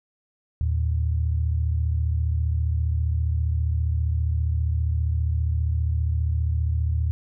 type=tone pair together; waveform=sine; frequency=78.43 / 113.4 Hz; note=D#2 / A#2; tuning=+14 / -47 cents; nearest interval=tritone; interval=639 cents; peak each=-21 / -27 dBFS; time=0.61-7.11 s; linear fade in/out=0 ms; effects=none